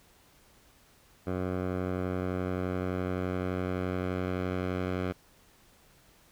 10% pulse tone with low-pass filter sweep, 91.7 Hz, F#2, 15 cents flat, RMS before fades -32 dBFS, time 1.26-5.13 s, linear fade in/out 20 ms, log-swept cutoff 1300 to 2500 Hz, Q 0.76, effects pink hiss -61 dBFS RMS until 6.31 s

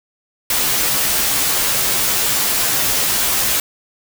white noise with comb filter, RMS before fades -17 dBFS, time 0.5-3.6 s, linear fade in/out 2 ms, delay 12 ms, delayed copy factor -0.75, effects none

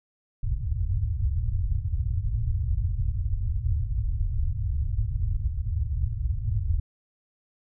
white low-pass noise, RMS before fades -26 dBFS, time 0.43-6.8 s, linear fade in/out 5 ms, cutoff 110 Hz, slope 48 dB/octave, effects none

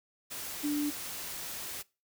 sine tone in noise, 293.5 Hz, D4, 1 cent flat, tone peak -28 dBFS, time 0.63-0.91 s, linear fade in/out 20 ms, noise white, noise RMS -40 dBFS, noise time 0.3-1.83 s, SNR +9 dB, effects noise-tail reverb RT60 0.3 s tail -23 dB re dry

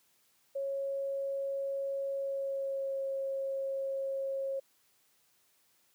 sine tone with pitch glide, 550 to 542.4 Hz, C#5 to C#5, -14 to -38 cents, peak -32 dBFS, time 0.55-4.6 s, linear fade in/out 10 ms, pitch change -24 cents, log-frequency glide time 2.16-3.04 s, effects white hiss -70 dBFS RMS until 5.94 s + high-pass 80 Hz 12 dB/octave

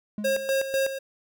triangle tone with exponential decay, 209.3 Hz, G#3, 14 cents sharp, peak -25 dBFS, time 0.18-0.61 s, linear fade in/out 2 ms, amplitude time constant 93 ms
square tone with tremolo, 539 Hz, C#5, 49 cents flat, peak -22 dBFS, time 0.24-0.99 s, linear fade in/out 10 ms, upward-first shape square, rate 4 Hz, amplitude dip 65%
effects none

